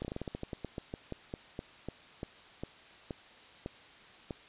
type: slowing click train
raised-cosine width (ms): 2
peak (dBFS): -24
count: 22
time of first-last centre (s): 0.02-4.308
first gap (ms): 28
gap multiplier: 1.17
effects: white hiss -55 dBFS RMS until 4.48 s + resampled to 8000 Hz